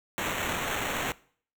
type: noise with sample-and-hold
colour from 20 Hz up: white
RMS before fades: -31 dBFS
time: 0.18-1.12 s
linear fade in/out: 0 ms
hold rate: 4900 Hz
effects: noise-tail reverb RT60 0.5 s tail -21 dB re dry